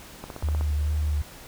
click train, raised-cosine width 1 ms, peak -21 dBFS, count 7, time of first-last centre 0.24-0.61 s, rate 16.2 Hz
sine tone with vibrato, 75 Hz, D2, 37 cents sharp, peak -22 dBFS, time 0.43-1.22 s, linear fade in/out 5 ms, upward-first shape sine, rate 2.3 Hz, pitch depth 23 cents each way
effects pink hiss -45 dBFS RMS until 1.47 s

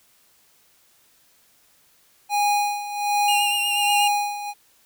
square tone with tremolo, 822 Hz, G#5, 18 cents flat, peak -18 dBFS, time 2.29-4.54 s, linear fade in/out 50 ms, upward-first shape sine, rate 1.3 Hz, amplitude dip 75%
45% pulse tone with vibrato, 2794 Hz, F7, in tune, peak -21 dBFS, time 3.28-4.08 s, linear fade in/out 5 ms, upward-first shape triangle, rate 8.3 Hz, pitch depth 37 cents each way
effects white hiss -59 dBFS RMS until 4.85 s

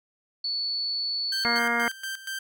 sine tone, 4444 Hz, C#8, 4 cents sharp, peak -26 dBFS, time 0.44-1.59 s, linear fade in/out 5 ms
sawtooth tone with tremolo, 1568 Hz, G6, in tune, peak -27 dBFS, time 1.32-2.39 s, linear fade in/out 5 ms, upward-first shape square, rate 4.2 Hz, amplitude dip 75%
harmonic tone, 235.9 Hz, A#3, 21 cents sharp, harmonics 1 / 2 / 3 / 4 / 5 / 6 / 7 / 8 / 9, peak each -32 / -34 / -32 / -33 / -34 / -29 / -31 / -34 / -28 dBFS, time 1.45-1.88 s, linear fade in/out 0 ms
effects none

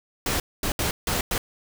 pink noise bursts at uneven times, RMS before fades -25 dBFS, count 5, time 0.26-0.4 / 0.63-0.72 / 0.79-0.91 / 1.07-1.21 / 1.31-1.38 s, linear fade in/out 2 ms, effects none

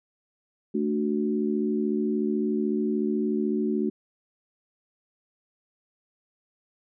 sine chord, D major, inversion second, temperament equal, 220 / 293.7 / 370 Hz, A3 / D4 / F#4, 0 / 0 / 0 cents, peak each -26 / -29 / -28 dBFS, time 0.74-3.9 s, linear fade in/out 10 ms, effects none

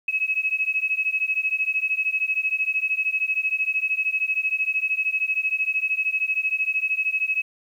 sine beating tone pair, 2559 / 2572 Hz, D#7 / E7, +48 / -43 cents, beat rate 13 Hz, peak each -24 dBFS, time 0.08-7.42 s, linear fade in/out 5 ms, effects 9-bit

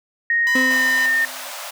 sine tone with pitch glide, 1864.7 to 1821.1 Hz, A#6 to A#6, 0 to -41 cents, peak -15 dBFS, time 0.3-1.25 s, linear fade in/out 2 ms, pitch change -41 cents, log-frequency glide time 0.5-0.84 s
10% pulse tone, 1000 Hz, B5, 21 cents sharp, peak -18 dBFS, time 0.47-1.06 s, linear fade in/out 0 ms
35% pulse tone with exponential decay, 258.1 Hz, C4, 23 cents flat, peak -16 dBFS, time 0.55-1.52 s, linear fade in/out 5 ms, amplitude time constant 210 ms
pink high-pass noise, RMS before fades -32 dBFS, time 0.7-1.71 s, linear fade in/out 10 ms, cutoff 550 Hz, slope 96 dB/octave
effects none

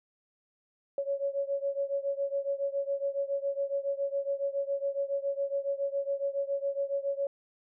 sine beating tone pair, 554.4 / 561.6 Hz, C#5 / C#5, 0 / +22 cents, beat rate 7.2 Hz, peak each -31 / -33 dBFS, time 0.98-7.27 s, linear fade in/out 2 ms, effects none

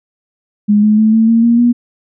sine tone with pitch steps, 207.7 / 212.8 / 218 / 223.4 / 228.9 / 234.5 / 240.2 Hz, G#3 / G#3 / A3 / A3 / A#3 / A#3 / B3, 0 / +42 / -16 / +27 / -31 / +11 / -48 cents, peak -6 dBFS, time 0.68-1.73 s, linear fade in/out 20 ms, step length 150 ms, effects none

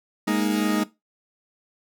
40% pulse chord, Ab suspended second, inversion none, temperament equal, 207.7 / 233.1 / 311.1 Hz, Ab3 / Bb3 / Eb4, 0 / 0 / 0 cents, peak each -23 / -26 / -24 dBFS, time 0.27-0.84 s, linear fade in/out 10 ms, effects noise-tail reverb RT60 0.2 s tail -17 dB re dry

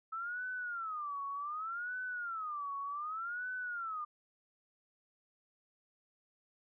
sine tone with vibrato, 1296 Hz, E6, 30 cents flat, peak -37 dBFS, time 0.12-4.05 s, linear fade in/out 10 ms, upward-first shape sine, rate 0.66 Hz, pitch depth 260 cents each way, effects none

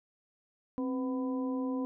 harmonic tone with a mistuned harmonic, 250 Hz, B3, 21 cents sharp, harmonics 1 / 2 / 3 / 4, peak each -31 / -39 / -50 / -44 dBFS, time 0.78-1.85 s, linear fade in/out 0 ms, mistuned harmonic 1, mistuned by +86 cents, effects none

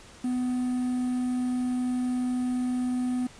triangle tone with quantisation, 250 Hz, B3, 21 cents sharp, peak -23 dBFS, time 0.24-3.27 s, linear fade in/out 5 ms, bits 8, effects pink hiss -50 dBFS RMS until 3.39 s + resampled to 22050 Hz

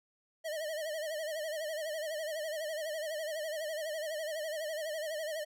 square tone with vibrato, 622.3 Hz, D#5, in tune, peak -36 dBFS, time 0.44-5.45 s, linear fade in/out 20 ms, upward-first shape sine, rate 12 Hz, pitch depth 89 cents each way, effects none

